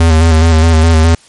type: tone with vibrato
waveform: square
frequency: 81 Hz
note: E2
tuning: 30 cents flat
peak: -5 dBFS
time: 0-1.15 s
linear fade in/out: 5 ms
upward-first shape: square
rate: 4.8 Hz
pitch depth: 36 cents each way
effects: white hiss -43 dBFS RMS until 1.28 s + MP3 48 kbps